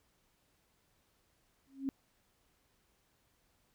sine tone with exponential growth, 270.9 Hz, C#4, 40 cents flat, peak -29 dBFS, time 1.67-1.89 s, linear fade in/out 0 ms, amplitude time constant 47 ms, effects pink hiss -74 dBFS RMS until 3.74 s

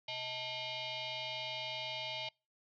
sine tone with frequency modulation, 126.8 Hz, B2, 46 cents sharp, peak -38 dBFS, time 0.08-2.29 s, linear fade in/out 5 ms, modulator 759 Hz, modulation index 5.2, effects noise-tail reverb RT60 0.3 s tail -26 dB re dry

